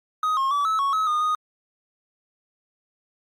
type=tone with pitch steps; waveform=triangle; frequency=1254 / 1075 / 1150 / 1300 / 1109 / 1283 / 1224 / 1240 Hz; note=D#6 / C6 / D6 / E6 / C#6 / E6 / D#6 / D#6; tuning=+13 / +47 / -37 / -24 / 0 / -47 / -29 / -6 cents; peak=-18 dBFS; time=0.23-1.35 s; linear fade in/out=2 ms; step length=140 ms; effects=Opus 48 kbps